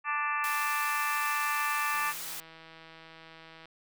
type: harmonic tone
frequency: 294.1 Hz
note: D4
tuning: 3 cents sharp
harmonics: 3 / 4 / 5 / 6 / 7 / 8 / 9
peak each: -37 / -31 / -42 / -34 / -43 / -39 / -38 dBFS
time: 0.04-2.14 s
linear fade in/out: 50 ms
type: high-pass noise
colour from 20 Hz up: white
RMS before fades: -39 dBFS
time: 0.44-2.4 s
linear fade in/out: 0 ms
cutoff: 760 Hz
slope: 48 dB/octave
type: click train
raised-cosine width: 0.3 ms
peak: -34 dBFS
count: 279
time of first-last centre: 1.94-3.656 s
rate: 162 Hz
effects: none